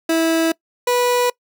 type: tone pair in turn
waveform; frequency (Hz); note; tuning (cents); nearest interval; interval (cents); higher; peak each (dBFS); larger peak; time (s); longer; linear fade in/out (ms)
30% pulse; 326.7 / 490.2; E4 / B4; -15 / -13; perfect fifth; 702; second; -12; neither; 0.09-0.52 / 0.87-1.3; neither; 5
effects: noise-tail reverb RT60 0.1 s tail -23 dB re dry